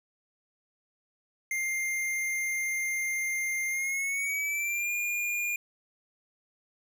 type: tone with pitch glide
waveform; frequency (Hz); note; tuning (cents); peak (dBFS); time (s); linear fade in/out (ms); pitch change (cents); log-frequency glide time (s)
square; 2106 to 2419; C7 to D#7; +11 to -49; -29; 1.51-5.56; 2; +240; 3.69-4.92
effects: none